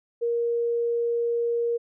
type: tone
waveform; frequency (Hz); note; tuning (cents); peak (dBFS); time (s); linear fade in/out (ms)
sine; 470; A#4; +14; -22; 0.21-1.78; 20
effects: none